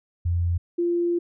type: tone pair in turn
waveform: sine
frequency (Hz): 86.4 / 345.6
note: F2 / F4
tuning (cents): -18 / -18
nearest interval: 2 octaves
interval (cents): 2400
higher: second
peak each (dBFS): -20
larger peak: neither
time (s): 0.25-0.58 / 0.78-1.19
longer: second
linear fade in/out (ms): 10
effects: none